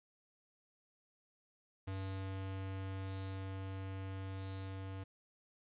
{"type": "tone with level ramp", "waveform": "square", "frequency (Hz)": 96, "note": "G2", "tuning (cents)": -36, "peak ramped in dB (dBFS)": [-40, -43], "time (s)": [1.87, 5.04], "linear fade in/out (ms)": 10, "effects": ["resampled to 8000 Hz", "11-bit"]}